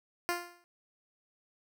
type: tone with exponential decay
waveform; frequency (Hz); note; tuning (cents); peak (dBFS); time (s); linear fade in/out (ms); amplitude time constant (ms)
10% pulse; 349.2; F4; 0; -19; 0.29-0.64; 0; 75
effects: none